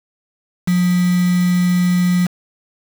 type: tone with quantisation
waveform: sine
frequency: 178.6 Hz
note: F3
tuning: 39 cents sharp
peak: -12 dBFS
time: 0.67-2.27 s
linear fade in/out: 10 ms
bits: 4
effects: none